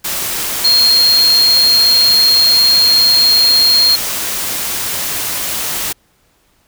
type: tone in noise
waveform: sine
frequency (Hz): 4236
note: C8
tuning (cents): +21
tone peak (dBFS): -7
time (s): 0.64-3.96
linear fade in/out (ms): 10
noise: white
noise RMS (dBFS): -19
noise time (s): 0.04-5.93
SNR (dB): +9
effects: pink hiss -56 dBFS RMS until 6.67 s